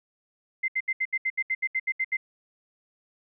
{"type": "tone bursts", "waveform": "sine", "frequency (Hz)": 2078, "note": "C7", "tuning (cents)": -12, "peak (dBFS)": -23, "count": 13, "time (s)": [0.63, 2.17], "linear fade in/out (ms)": 10, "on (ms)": 52, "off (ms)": 72, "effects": []}